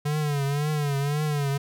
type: tone with vibrato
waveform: square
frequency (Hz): 145.5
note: D3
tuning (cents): -16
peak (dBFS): -24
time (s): 0.05-1.58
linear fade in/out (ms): 10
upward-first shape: triangle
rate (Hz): 1.9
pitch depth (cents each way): 99
effects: none